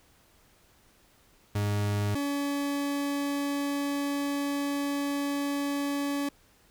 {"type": "tone pair in turn", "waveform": "40% pulse", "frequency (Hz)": [102.9, 283.6], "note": ["G#2", "C#4"], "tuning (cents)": [-16, 40], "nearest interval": "octave + tritone", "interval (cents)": 1756, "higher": "second", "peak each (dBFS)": [-25, -27], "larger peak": "first", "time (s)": [[1.55, 2.15], [2.15, 6.29]], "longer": "second", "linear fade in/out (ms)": 5, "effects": ["pink hiss -62 dBFS RMS until 6.7 s"]}